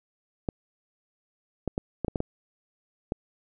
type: clicks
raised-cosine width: 2 ms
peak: -14 dBFS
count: 8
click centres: 0.488 / 1.677 / 1.779 / 2.047 / 2.082 / 2.158 / 2.204 / 3.121 s
effects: none